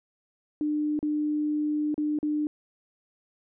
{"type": "tone with dropouts", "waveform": "sine", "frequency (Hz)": 300, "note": "D4", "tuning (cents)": 37, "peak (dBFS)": -24, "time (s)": [0.61, 2.47], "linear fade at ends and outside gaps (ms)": 1, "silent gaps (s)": [[0.991, 1.028], [1.943, 1.979], [2.188, 2.229]], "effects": []}